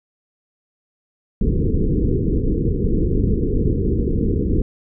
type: low-pass noise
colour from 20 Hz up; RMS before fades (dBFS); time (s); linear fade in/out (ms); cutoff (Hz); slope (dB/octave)
pink; -18; 1.41-4.62; 2; 470; 96
effects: none

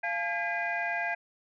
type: tone cluster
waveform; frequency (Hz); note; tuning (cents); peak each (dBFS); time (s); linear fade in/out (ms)
sine; 691 / 860 / 1619 / 2013 / 2437; F5 / A5 / G#6 / B6 / D#7; -19 / -40 / -45 / +33 / -37; -33 / -38 / -32 / -36 / -37; 0.03-1.15; 10
effects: tanh soft clip ceiling -19 dBFS

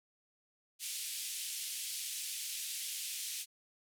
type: band-pass noise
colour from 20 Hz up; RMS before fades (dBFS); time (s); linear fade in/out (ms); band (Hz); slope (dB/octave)
white; -41; 0.79-3.46; 50; 2500 to 12000; 24
effects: none

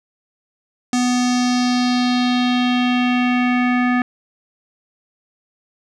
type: tone with low-pass filter sweep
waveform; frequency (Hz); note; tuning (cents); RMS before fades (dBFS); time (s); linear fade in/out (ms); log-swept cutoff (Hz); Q
square; 247.6; B3; +5; -17; 0.93-4.02; 2; 7000 to 1900; 2.8
effects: none

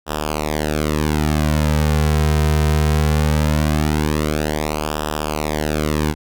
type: tone with flanger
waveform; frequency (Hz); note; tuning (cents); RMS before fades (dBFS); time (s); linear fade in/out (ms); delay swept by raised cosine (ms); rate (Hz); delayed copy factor
sawtooth; 76.1; D#2; -38; -18; 0.06-6.15; 50; 0.46 to 3.56; 0.2; -0.9
effects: none

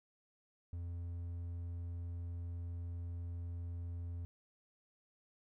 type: tone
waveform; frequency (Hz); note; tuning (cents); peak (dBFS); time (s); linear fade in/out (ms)
triangle; 86.1; F2; -24; -38; 0.73-4.25; 0
effects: none

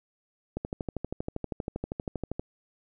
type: click train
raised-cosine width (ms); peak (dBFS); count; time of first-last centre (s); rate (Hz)
2; -18; 24; 0.57-2.395; 12.6
effects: none

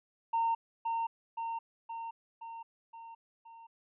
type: tone with echo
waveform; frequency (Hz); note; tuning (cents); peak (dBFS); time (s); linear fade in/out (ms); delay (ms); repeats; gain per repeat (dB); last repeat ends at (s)
triangle; 916; A#5; -31; -24; 0.33-0.55; 10; 520; 6; -4; 3.67
effects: tanh soft clip ceiling -23 dBFS + resampled to 8000 Hz

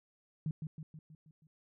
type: tone with echo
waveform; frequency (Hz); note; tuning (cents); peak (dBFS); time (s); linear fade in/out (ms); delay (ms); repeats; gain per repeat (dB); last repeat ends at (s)
sine; 155.56; D#3; 0; -32; 0.46-0.51; 2; 160; 6; -5; 1.47
effects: none

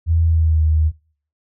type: tone with pitch glide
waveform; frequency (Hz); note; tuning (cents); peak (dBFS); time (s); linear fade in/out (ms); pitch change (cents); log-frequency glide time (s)
sine; 82.41 to 78.19; E2 to D#2; 0 to +9; -12; 0.06-0.92; 50; -91; 0.24-0.63
effects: noise-tail reverb RT60 0.5 s tail -24 dB re dry

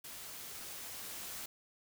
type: noise with level ramp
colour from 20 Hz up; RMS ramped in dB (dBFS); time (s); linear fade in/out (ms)
white; -48 to -44; 0.04-1.46; 5
effects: none

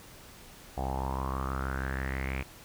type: tone with low-pass filter sweep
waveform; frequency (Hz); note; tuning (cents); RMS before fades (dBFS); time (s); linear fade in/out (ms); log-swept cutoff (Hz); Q
sawtooth; 66.2; C2; +21; -33; 0.77-2.43; 10; 750 to 2400; 7.1
effects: pink hiss -51 dBFS RMS until 2.64 s

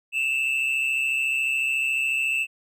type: tone pair together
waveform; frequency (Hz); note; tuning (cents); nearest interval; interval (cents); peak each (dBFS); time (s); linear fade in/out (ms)
triangle; 2629 / 2763; E7 / F7; -5 / -19; minor second; 86; -21 / -27; 0.12-2.47; 50
effects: none

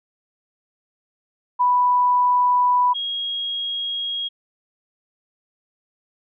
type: tone pair in turn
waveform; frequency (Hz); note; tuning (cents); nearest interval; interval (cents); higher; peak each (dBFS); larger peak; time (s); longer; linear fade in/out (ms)
sine; 987.8 / 3280; B5 / G#7; 0 / -22; octave + major sixth; 2078; second; -14 / -23; first; 1.59-2.94 / 2.94-4.29; neither; 20
effects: none

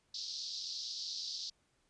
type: band-pass noise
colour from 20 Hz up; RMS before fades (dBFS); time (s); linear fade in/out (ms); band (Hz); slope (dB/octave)
pink; -42; 0.14-1.5; 5; 4000 to 5400; 48
effects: pink hiss -75 dBFS RMS until 1.89 s + resampled to 22050 Hz

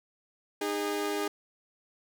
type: tone pair together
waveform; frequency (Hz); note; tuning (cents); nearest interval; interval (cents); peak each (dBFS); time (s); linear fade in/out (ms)
sawtooth; 307.7 / 408.4; D#4 / G#4; -19 / -29; perfect fourth; 490; -30 / -27; 0.61-1.28; 5
effects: none

